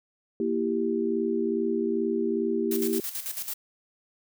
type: chord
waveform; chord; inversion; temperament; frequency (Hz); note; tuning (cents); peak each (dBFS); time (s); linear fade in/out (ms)
sine; E diminished; second; equal; 233.1 / 329.6 / 392; Bb3 / E4 / G4; 0 / 0 / 0; -29 / -29 / -27; 0.4-3; 2
type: noise with tremolo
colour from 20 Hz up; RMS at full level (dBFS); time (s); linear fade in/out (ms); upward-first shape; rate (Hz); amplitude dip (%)
blue; -32; 2.71-3.54; 5; square; 9.1; 65
effects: none